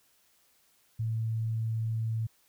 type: tone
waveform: sine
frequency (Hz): 112.2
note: A2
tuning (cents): +34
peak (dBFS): -28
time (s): 0.99-2.27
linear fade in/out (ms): 10
effects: white hiss -67 dBFS RMS until 2.48 s